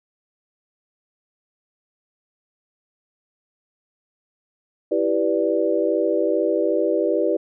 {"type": "chord", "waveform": "sine", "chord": "E minor seventh", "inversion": "none", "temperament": "equal", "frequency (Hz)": [329.6, 392, 493.9, 587.3], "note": ["E4", "G4", "B4", "D5"], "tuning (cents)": [0, 0, 0, 0], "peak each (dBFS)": -23, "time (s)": [4.91, 7.37], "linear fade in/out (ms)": 10, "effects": []}